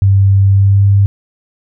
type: tone with pitch glide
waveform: sine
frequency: 98 to 99.6 Hz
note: G2 to G2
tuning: 0 to +28 cents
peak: -5 dBFS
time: 0.02-1.06 s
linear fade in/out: 0 ms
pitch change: +28 cents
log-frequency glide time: 0.49-0.87 s
effects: none